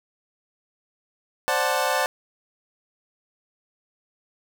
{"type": "chord", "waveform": "25% pulse", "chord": "D dominant seventh", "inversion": "third", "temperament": "equal", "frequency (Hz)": [523.3, 587.3, 740, 880], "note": ["C5", "D5", "F#5", "A5"], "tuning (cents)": [0, 0, 0, 0], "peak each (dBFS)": -23, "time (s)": [1.48, 2.06], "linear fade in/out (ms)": 0, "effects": []}